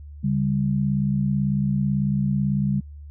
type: tone pair together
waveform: sine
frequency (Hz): 141.01 / 199.1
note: C#3 / G3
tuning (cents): +30 / +27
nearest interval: tritone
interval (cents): 597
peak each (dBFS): -22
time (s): 0.23-2.81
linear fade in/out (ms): 20
effects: added 73 Hz sine -37 dBFS peak until 3.1 s

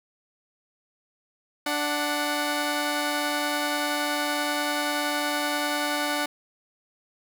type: tone pair together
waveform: 10% pulse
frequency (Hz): 293.9 / 740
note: D4 / F#5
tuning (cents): +1 / 0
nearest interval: octave + major third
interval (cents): 1599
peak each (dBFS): -18 / -21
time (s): 1.66-6.26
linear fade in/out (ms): 5
effects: none

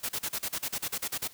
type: noise bursts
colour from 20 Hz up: white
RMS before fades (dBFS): -32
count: 13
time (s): 0.03-1.279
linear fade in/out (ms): 10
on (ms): 61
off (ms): 38
effects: white hiss -54 dBFS RMS until 1.33 s

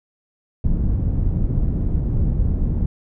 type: low-pass noise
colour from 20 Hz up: pink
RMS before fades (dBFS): -19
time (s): 0.64-2.86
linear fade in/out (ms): 5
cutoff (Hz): 160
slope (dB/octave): 12
effects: none

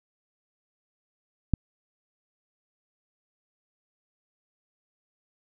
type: click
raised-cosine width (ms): 5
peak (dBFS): -9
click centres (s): 1.537
effects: none

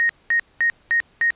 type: tone bursts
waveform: sine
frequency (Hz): 1864.7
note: A#6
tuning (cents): 0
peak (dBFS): -15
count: 5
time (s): 0-1.305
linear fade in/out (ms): 0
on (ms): 93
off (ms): 210
effects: pink hiss -57 dBFS RMS until 1.35 s + resampled to 8000 Hz

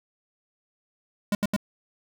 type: tone bursts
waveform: square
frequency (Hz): 205.1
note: G#3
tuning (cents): -21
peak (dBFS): -22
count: 3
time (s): 1.32-1.564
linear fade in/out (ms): 2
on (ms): 30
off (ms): 77
effects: none

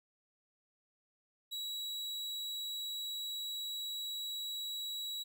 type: tone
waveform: 40% pulse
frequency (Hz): 3892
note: B7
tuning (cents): -26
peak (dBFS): -37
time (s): 1.51-5.24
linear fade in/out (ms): 20
effects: none

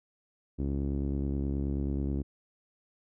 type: tone with low-pass filter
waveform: sawtooth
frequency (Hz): 69.4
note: C#2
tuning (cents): +3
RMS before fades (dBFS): -31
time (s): 0.58-2.23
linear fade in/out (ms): 20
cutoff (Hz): 310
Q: 2.3
effects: none

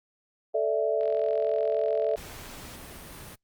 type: chord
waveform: sine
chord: A suspended fourth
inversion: none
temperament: just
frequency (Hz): 440 / 586.7 / 660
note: A4 / D5 / E5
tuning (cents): 0 / -2 / +2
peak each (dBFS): -27 / -28 / -27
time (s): 0.54-2.16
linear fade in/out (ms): 10
type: click train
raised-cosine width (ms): 0.3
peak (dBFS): -32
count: 64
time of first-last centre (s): 1.01-2.458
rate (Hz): 43.5
type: noise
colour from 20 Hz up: pink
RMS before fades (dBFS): -43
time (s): 2.16-3.36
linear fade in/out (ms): 20
effects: noise-tail reverb RT60 0.1 s tail -26 dB re dry + Opus 32 kbps

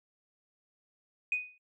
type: tone with exponential decay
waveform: sine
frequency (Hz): 2489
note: D#7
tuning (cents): 0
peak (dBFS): -24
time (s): 1.32-1.58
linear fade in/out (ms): 2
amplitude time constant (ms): 55
effects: noise-tail reverb RT60 0.1 s tail -26 dB re dry + tanh soft clip ceiling -20 dBFS

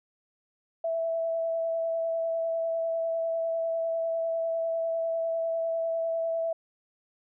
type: tone with vibrato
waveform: sine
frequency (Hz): 659.3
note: E5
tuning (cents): 0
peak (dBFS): -26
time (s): 0.84-6.53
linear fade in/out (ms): 5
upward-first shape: sine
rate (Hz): 10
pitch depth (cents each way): 11
effects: none

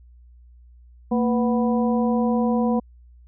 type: harmonic tone with a mistuned harmonic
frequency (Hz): 246.6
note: B3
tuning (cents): -2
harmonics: 1 / 2 / 3 / 4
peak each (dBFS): -19 / -25 / -29 / -31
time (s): 1.11-2.8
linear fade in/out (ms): 10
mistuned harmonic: 1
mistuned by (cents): -130
effects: added 60 Hz sine -46 dBFS peak until 3.27 s

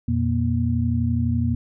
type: tone cluster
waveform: sine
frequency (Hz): 86.2 / 118.2 / 237.4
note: F2 / A#2 / A#3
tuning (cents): -22 / +24 / +32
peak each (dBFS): -23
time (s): 0.08-1.55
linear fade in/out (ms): 5
effects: none

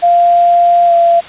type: tone with pitch glide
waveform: sine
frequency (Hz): 695 to 683.5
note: F5 to F5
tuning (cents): -9 to -37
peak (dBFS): -5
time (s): 0.02-1.21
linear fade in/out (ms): 20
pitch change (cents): -28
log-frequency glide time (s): 0.86-0.92
effects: white hiss -30 dBFS RMS until 1.28 s + resampled to 8000 Hz

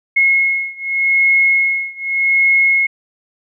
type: beating tone pair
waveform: sine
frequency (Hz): 2168 / 2168.84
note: C#7 / C#7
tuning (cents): -39 / -38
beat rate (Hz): 0.84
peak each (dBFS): -14 / -15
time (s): 0.16-2.87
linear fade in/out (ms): 10
effects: none

